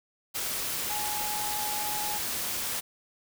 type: tone in noise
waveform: sine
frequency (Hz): 840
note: G#5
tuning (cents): +19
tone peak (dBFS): -34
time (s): 0.89-2.19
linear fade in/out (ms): 20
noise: white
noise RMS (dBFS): -32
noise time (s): 0.34-2.81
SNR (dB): -5
effects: none